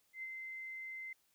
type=tone with ADSR envelope; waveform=sine; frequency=2072 Hz; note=C7; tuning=17 cents flat; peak=-40 dBFS; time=0.13-1.13 s; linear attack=96 ms; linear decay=41 ms; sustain=-3 dB; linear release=4 ms; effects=white hiss -75 dBFS RMS until 1.34 s